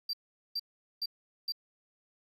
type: tone bursts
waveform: triangle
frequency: 4699 Hz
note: D8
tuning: in tune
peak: -30 dBFS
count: 4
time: 0.09-1.522 s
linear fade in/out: 5 ms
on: 43 ms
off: 420 ms
effects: none